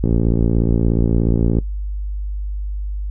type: click train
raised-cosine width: 3 ms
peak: -4 dBFS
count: 89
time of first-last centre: 0.04-1.587 s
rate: 56.9 Hz
effects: noise-tail reverb RT60 0.1 s tail -18 dB re dry + added 50 Hz sine -21 dBFS peak until 3.1 s